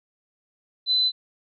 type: tone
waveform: sine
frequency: 4022 Hz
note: B7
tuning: 31 cents sharp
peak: -18 dBFS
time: 0.86-1.12 s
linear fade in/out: 50 ms
effects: none